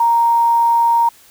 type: tone with quantisation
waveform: sine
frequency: 932.3 Hz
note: A#5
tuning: in tune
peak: -10 dBFS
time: 0-1.09 s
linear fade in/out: 5 ms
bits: 6
effects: white hiss -47 dBFS RMS until 1.3 s